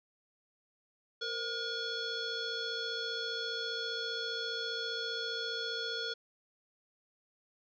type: tone with frequency modulation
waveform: sine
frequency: 2400 Hz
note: D7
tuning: 37 cents sharp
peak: -34 dBFS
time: 1.21-6.14 s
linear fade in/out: 10 ms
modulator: 971 Hz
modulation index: 2.3
effects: none

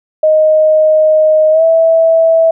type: tone with pitch glide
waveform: sine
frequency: 622.3 to 654 Hz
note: D#5 to E5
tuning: 0 to -14 cents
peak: -5 dBFS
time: 0.23-2.51 s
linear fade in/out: 5 ms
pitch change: +86 cents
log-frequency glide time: 1.51-1.63 s
effects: none

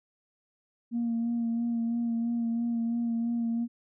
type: tone with vibrato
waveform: sine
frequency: 233.1 Hz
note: A#3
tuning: in tune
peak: -25 dBFS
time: 0.91-3.68 s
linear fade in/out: 50 ms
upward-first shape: sine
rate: 3 Hz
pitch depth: 23 cents each way
effects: tanh soft clip ceiling -23 dBFS

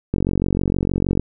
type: click train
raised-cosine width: 3 ms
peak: -6 dBFS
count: 50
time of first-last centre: 0.14-1.196 s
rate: 46.4 Hz
effects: none

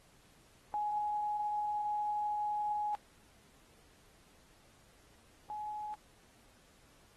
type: tone pair in turn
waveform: sine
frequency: 837 / 843.8 Hz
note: G#5 / G#5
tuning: +13 / +27 cents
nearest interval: unison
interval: 14 cents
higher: second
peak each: -32 / -38 dBFS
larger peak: first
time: 0.74-2.95 / 5.5-5.94 s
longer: first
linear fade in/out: 0 ms
effects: pink hiss -65 dBFS RMS until 7.16 s + AAC 32 kbps

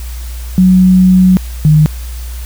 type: tone pair in turn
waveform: sine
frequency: 185 / 153.25 Hz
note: F#3 / D#3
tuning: 0 / -26 cents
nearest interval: minor third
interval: 326 cents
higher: first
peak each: -3 dBFS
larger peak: neither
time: 0.58-1.37 / 1.65-1.86 s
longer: first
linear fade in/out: 0 ms
effects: added 60 Hz sine -20 dBFS peak until 2.45 s + white hiss -34 dBFS RMS until 2.45 s

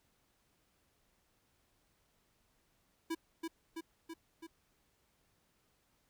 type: tone with echo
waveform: square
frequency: 328.6 Hz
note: E4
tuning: 5 cents flat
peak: -35 dBFS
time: 3.1-3.15 s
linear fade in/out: 10 ms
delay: 330 ms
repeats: 4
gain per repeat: -3 dB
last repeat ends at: 4.47 s
effects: pink hiss -75 dBFS RMS until 6.09 s

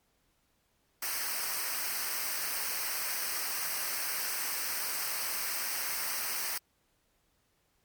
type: noise with comb filter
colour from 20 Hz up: white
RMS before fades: -34 dBFS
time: 1.02-6.58 s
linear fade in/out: 5 ms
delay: 0.28 ms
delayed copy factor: -0.75
effects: pink hiss -73 dBFS RMS until 7.84 s + MP3 96 kbps

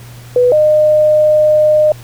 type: tone pair in turn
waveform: sine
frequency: 493.9 / 610 Hz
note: B4 / D#5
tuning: 0 / -34 cents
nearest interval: major third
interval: 366 cents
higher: second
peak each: -6 dBFS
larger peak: neither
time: 0.36-0.52 / 0.52-1.92 s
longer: second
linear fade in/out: 2 ms
effects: added 120 Hz sine -32 dBFS peak until 2.03 s + pink hiss -39 dBFS RMS until 2.03 s

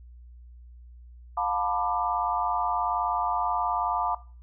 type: chord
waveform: sine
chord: B half-diminished seventh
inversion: second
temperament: just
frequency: 711.2 / 889 / 987.8 / 1185.3 Hz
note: F5 / A5 / B5 / D6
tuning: +31 / +18 / 0 / +16 cents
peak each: -30 dBFS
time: 1.37-4.15 s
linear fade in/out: 5 ms
effects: noise-tail reverb RT60 0.4 s tail -18 dB re dry + added 60 Hz sine -45 dBFS peak until 4.42 s

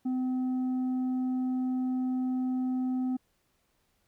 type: tone with tanh clipping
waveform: sine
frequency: 255.6 Hz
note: C4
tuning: 40 cents flat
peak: -28 dBFS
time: 0.05-3.17 s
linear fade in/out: 10 ms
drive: 4 dB
effects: pink hiss -73 dBFS RMS until 4.07 s

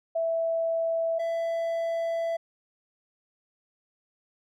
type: tone pair in turn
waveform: sine / triangle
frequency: 659.3 / 665.8 Hz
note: E5 / E5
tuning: 0 / +17 cents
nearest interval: unison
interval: 17 cents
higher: second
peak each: -24 dBFS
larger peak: neither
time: 0.15-1.19 / 1.19-2.37 s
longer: second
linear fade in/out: 10 ms
effects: none

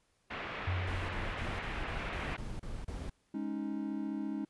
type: low-pass noise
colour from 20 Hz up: white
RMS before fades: -41 dBFS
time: 0.3-2.37 s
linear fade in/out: 10 ms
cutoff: 2500 Hz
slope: 24 dB/octave
type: tone with exponential decay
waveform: sine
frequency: 91 Hz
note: F#2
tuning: 28 cents flat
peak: -29 dBFS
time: 0.67-2.15 s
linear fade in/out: 5 ms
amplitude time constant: 320 ms
type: noise bursts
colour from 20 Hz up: brown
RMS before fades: -40 dBFS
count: 9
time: 0.87-3.098 s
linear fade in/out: 5 ms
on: 220 ms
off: 31 ms
type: chord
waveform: triangle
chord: Ab suspended fourth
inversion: none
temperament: just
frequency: 207.7 / 276.9 / 311.5 Hz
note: Ab3 / Db4 / Eb4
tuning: 0 / -2 / +2 cents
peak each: -37 dBFS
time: 3.34-4.45 s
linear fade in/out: 5 ms
effects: pink hiss -74 dBFS RMS until 4.49 s + resampled to 24000 Hz

